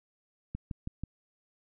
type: click train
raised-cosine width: 5 ms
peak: -23 dBFS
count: 4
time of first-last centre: 0.55-1.036 s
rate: 6.17 Hz
effects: none